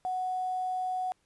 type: tone with quantisation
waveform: sine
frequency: 740 Hz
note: F#5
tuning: in tune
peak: -29 dBFS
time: 0.05-1.12 s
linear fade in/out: 0 ms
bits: 9
effects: pink hiss -72 dBFS RMS until 1.25 s + resampled to 24000 Hz